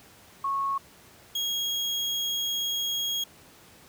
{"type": "tone pair in turn", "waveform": ["sine", "35% pulse"], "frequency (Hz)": [1100, 3287], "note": ["C#6", "G#7"], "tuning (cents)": [-14, -19], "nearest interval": "octave + perfect fifth", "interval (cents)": 1895, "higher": "second", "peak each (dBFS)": -25, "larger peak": "neither", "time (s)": [[0.44, 0.78], [1.35, 3.24]], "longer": "second", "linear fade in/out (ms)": 5, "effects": ["pink hiss -53 dBFS RMS until 3.88 s", "high-pass 80 Hz 12 dB/octave"]}